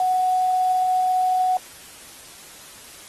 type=tone with quantisation; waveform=sine; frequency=740 Hz; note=F#5; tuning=in tune; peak=-17 dBFS; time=0-1.57 s; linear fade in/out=2 ms; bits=7; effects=white hiss -43 dBFS RMS until 3.08 s + AAC 32 kbps